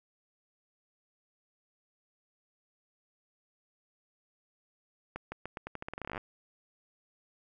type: accelerating click train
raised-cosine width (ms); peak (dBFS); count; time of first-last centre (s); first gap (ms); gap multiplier
0.5; -23; 20; 5.16-6.178; 160; 0.85
effects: none